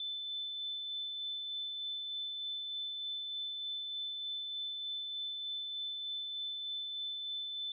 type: tone with tremolo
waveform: sine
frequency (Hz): 3520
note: A7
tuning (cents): 0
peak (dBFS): -36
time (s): 0-7.72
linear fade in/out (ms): 2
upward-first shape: sine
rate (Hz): 3.3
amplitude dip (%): 25
effects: none